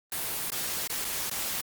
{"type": "noise with dropouts", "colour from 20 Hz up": "white", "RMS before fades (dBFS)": -32, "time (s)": [0.12, 1.61], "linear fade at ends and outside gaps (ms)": 2, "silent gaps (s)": [[0.503, 0.519], [0.875, 0.898], [1.046, 1.05], [1.298, 1.312]], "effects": ["Opus 32 kbps"]}